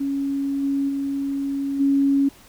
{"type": "tone with level steps", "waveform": "sine", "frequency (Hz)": 277.2, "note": "C#4", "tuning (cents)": 0, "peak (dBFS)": [-21, -19, -22, -15], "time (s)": [0, 2.29], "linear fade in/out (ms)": 10, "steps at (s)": [0.62, 0.88, 1.79], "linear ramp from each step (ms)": 20, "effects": ["pink hiss -49 dBFS RMS until 2.48 s"]}